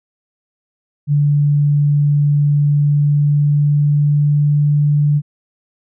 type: tone with pitch glide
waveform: sine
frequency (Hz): 145.6 to 146.87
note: D3 to D3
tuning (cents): -15 to 0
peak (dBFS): -10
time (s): 1.07-5.22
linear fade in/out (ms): 50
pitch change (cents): +15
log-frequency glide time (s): 2.62-4.77
effects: none